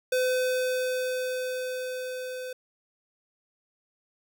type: tone with level ramp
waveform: square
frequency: 508 Hz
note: B4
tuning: 49 cents sharp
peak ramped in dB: -23 to -35 dBFS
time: 0.12-2.53 s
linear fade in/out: 5 ms
effects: none